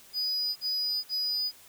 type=tone bursts; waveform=triangle; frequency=4949 Hz; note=D#8; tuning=10 cents flat; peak=-26 dBFS; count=3; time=0.13-1.518 s; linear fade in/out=50 ms; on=430 ms; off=49 ms; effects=white hiss -54 dBFS RMS until 1.68 s